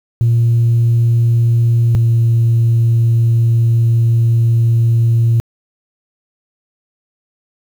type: tone pair in turn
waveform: sine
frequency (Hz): 116.9 / 115.69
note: A#2 / A#2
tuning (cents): +5 / -13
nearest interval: unison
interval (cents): 18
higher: first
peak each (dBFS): -7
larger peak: neither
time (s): 0.21-1.95 / 1.95-5.4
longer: second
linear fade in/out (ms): 0
effects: tanh soft clip ceiling -6 dBFS + 7-bit